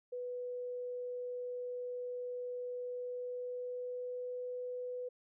sine tone with pitch glide, 493.9 to 497 Hz, B4 to B4, 0 to +11 cents, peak -38 dBFS, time 0.12-5.09 s, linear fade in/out 10 ms, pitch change +11 cents, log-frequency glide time 2.78-4.41 s, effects none

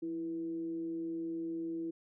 sine tone with frequency modulation, 329.6 Hz, E4, in tune, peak -35 dBFS, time 0.02-1.91 s, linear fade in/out 10 ms, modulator 156 Hz, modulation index 0.25, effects none

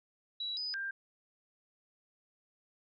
sine tone with pitch steps, 3912 / 4984 / 1589 Hz, B7 / D#8 / G6, -17 / +2 / +23 cents, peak -35 dBFS, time 0.4-0.91 s, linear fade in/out 5 ms, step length 170 ms, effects none

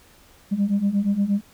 sine beating tone pair, 196 / 204.5 Hz, G3 / G#3, 0 / -26 cents, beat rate 8.5 Hz, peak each -22 / -19 dBFS, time 0.51-1.41 s, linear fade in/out 20 ms, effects tanh soft clip ceiling -14 dBFS + pink hiss -53 dBFS RMS until 1.53 s

